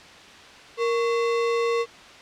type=tone with sample-and-hold; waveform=sine; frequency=466.2 Hz; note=A#4; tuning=in tune; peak=-20 dBFS; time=0.77-1.86 s; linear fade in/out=50 ms; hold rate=1575 Hz; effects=white hiss -45 dBFS RMS until 2.21 s + low-pass 4000 Hz 12 dB/octave